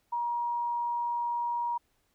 sine tone, 951 Hz, A#5, 34 cents sharp, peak -28 dBFS, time 0.12-1.78 s, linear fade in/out 10 ms, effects pink hiss -73 dBFS RMS until 2.14 s

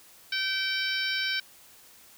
harmonic tone, 771 Hz, G5, 29 cents flat, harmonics 2 / 3 / 4 / 5 / 6 / 7, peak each -31 / -33 / -34 / -35 / -36 / -36 dBFS, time 0.32-1.4 s, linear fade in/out 5 ms, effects white hiss -54 dBFS RMS until 2.17 s

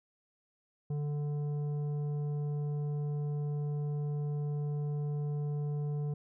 sine tone with tanh clipping, 146.83 Hz, D3, in tune, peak -33 dBFS, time 0.9-6.14 s, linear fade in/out 5 ms, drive 9 dB, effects none

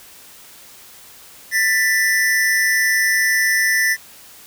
square tone pair together, 1775.5 / 1975.5 Hz, A6 / B6, +15 / 0 cents, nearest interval major second, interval 185 cents, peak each -18 dBFS, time 1.51-3.97 s, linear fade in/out 50 ms, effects white hiss -43 dBFS RMS until 4.46 s

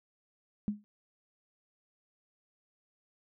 sine tone with exponential decay, 207.7 Hz, G#3, in tune, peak -25 dBFS, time 0.68-0.84 s, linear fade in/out 0 ms, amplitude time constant 33 ms, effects none

